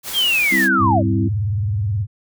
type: noise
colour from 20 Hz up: white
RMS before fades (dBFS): -28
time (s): 0.03-0.69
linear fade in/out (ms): 50
type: linear sweep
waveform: sine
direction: down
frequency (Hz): 3307 to 521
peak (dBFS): -14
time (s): 0.13-1.03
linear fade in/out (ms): 50
type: chord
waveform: sine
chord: C major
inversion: second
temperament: equal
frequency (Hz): 196 / 261.6 / 329.6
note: G3 / C4 / E4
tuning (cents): 0 / 0 / 0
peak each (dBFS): -22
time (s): 0.51-1.29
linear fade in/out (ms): 20
type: tone with vibrato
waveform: sine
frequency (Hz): 102.4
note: G#2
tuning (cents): -24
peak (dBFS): -17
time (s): 0.78-2.07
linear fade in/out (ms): 50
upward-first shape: triangle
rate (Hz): 19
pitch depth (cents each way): 230
effects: none